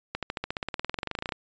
accelerating click train, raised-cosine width 0.3 ms, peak -14 dBFS, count 24, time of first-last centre 0.15-1.322 s, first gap 77 ms, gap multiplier 0.96, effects resampled to 16000 Hz

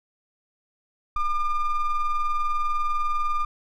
triangle ring-modulated tone, 598 Hz, D5, 31 cents sharp, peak -16 dBFS, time 1.16-3.45 s, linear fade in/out 5 ms, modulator 608 Hz, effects none

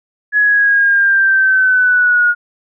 sine linear sweep, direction down, 1691 to 1433 Hz, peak -8 dBFS, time 0.32-2.35 s, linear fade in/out 50 ms, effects none

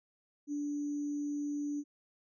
sine tone with sample-and-hold, 291.3 Hz, D4, 14 cents flat, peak -33 dBFS, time 0.47-1.84 s, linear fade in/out 50 ms, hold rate 6300 Hz, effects resampled to 16000 Hz

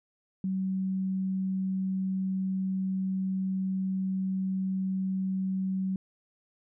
sine tone, 189.6 Hz, F#3, 43 cents sharp, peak -27 dBFS, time 0.44-5.96 s, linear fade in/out 2 ms, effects none

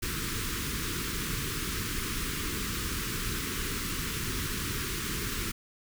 pink band-stop noise, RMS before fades -33 dBFS, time 0.02-5.52 s, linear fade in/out 10 ms, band 430 to 1100 Hz, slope 48 dB/octave, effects none

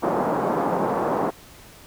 white band-pass noise, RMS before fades -23 dBFS, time 0.02-1.31 s, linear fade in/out 20 ms, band 160 to 970 Hz, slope 24 dB/octave, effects pink hiss -47 dBFS RMS until 1.86 s

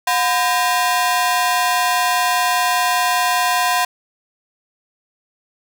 sawtooth ring-modulated tone, 865 Hz, A5, 30 cents flat, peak -8 dBFS, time 0.07-3.85 s, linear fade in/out 5 ms, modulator 145 Hz, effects none

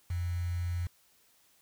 sine tone with quantisation, 87.31 Hz, F2, in tune, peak -30 dBFS, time 0.1-0.87 s, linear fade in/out 5 ms, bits 8, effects white hiss -66 dBFS RMS until 1.61 s

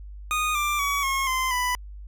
25% pulse tone with pitch steps, 1236 / 1182.9 / 1132.1 / 1083.5 / 1036.9 / 992.4 Hz, D#6 / D6 / C#6 / C#6 / C6 / B5, -12 / +12 / +36 / -40 / -16 / +8 cents, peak -19 dBFS, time 0.31-1.75 s, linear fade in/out 0 ms, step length 240 ms, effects added 50 Hz sine -37 dBFS peak until 2.07 s

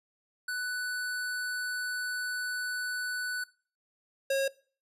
square tone pair in turn, 1490 / 543.8 Hz, F#6 / C#5, +12 / -33 cents, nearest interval octave + perfect fourth, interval 1745 cents, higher first, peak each -32 / -26 dBFS, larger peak second, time 0.48-3.44 / 4.3-4.48 s, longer first, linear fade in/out 5 ms, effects noise-tail reverb RT60 0.4 s tail -21 dB re dry + resampled to 32000 Hz

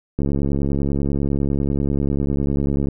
click train, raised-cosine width 3 ms, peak -9 dBFS, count 190, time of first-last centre 0.19-2.886 s, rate 70.1 Hz, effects none

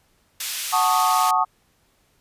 pink high-pass noise, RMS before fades -28 dBFS, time 0.4-1.31 s, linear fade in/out 5 ms, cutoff 2800 Hz, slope 12 dB/octave
sine chord, D# half-diminished seventh, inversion first, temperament equal, 740 / 880 / 1108.7 / 1244.5 Hz, F#5 / A5 / C#6 / D#6, 0 / 0 / 0 / 0 cents, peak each -22 dBFS, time 0.72-1.45 s, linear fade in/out 20 ms
effects pink hiss -63 dBFS RMS until 2.2 s + resampled to 32000 Hz

